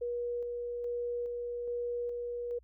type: tone with tremolo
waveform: sine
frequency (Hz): 480.9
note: B4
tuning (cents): -46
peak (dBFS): -32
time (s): 0.01-2.59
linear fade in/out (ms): 10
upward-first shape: square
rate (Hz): 1.2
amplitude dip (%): 25
effects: added 60 Hz sine -59 dBFS peak until 2.63 s